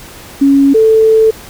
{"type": "tone pair in turn", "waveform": "sine", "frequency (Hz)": [277.2, 441.7], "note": ["C#4", "A4"], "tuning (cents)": [0, 7], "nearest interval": "minor sixth", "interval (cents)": 807, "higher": "second", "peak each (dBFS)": -4, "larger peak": "neither", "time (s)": [[0.41, 0.74], [0.74, 1.31]], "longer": "second", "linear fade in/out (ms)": 10, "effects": ["pink hiss -33 dBFS RMS until 1.49 s"]}